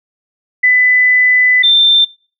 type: tone pair in turn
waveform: sine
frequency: 2000 / 3574 Hz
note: B6 / A7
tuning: +21 / +26 cents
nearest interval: minor seventh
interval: 1005 cents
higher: second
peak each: -6 dBFS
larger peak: neither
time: 0.63-1.63 / 1.63-2.05 s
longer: first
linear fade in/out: 10 ms
effects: noise-tail reverb RT60 0.4 s tail -22 dB re dry